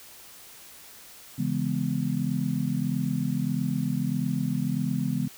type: chord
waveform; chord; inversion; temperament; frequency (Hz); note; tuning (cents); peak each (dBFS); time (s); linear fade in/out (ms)
sine; C# minor seventh; none; just; 138.59 / 166.31 / 207.9 / 249.5; C#3 / E3 / G#3 / B3; 0 / +16 / +2 / +18; -30; 1.38-5.28; 10
effects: white hiss -48 dBFS RMS until 5.37 s